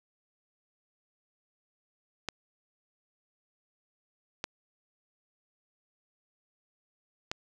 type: clicks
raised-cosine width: 0.2 ms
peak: -15 dBFS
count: 3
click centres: 2.287 / 4.441 / 7.315 s
effects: none